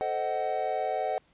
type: chord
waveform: triangle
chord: A diminished seventh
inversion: none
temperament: equal with one note detuned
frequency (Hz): 440 / 523.3 / 622.3 / 748.2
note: A4 / C5 / Eb5 / Gb5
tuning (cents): 0 / 0 / 0 / +19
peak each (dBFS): -34 / -33 / -31 / -28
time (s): 0.01-1.18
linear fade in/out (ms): 0
effects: pink hiss -65 dBFS RMS until 1.33 s + resampled to 8000 Hz